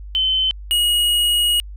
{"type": "tone pair in turn", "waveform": ["sine", "square"], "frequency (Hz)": [3064, 2892], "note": ["G7", "F#7"], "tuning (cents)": [-40, -40], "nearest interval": "minor second", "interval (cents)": 100, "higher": "first", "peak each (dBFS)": -15, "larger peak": "neither", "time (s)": [[0.15, 0.51], [0.71, 1.6]], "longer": "second", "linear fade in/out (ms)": 0, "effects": ["added 50 Hz sine -31 dBFS peak until 1.76 s"]}